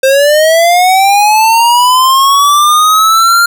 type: linear sweep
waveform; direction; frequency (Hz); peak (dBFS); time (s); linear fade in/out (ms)
square; up; 523.3 to 1402; -5; 0.03-3.46; 5
effects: none